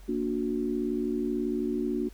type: chord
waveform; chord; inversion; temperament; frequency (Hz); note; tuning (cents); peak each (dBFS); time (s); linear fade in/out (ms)
sine; Bb augmented; none; just; 233.1 / 291.4 / 364.2; Bb3 / D4 / F#4; 0 / -13 / -27; -31; 0.08-2.09; 10
effects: added 46 Hz sine -46 dBFS peak until 2.13 s + pink hiss -58 dBFS RMS until 2.13 s